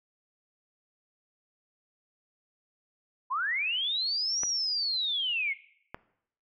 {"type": "linear two-way sweep", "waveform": "sine", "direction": "up then down", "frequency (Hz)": [958, 5900, 2090], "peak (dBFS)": -27, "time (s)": [3.3, 5.54], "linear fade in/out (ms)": 20, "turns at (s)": 4.43}
{"type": "clicks", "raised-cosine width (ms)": 0.5, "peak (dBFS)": -21, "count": 2, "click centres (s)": [4.434, 5.945]}
{"effects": ["noise-tail reverb RT60 0.7 s tail -18 dB re dry"]}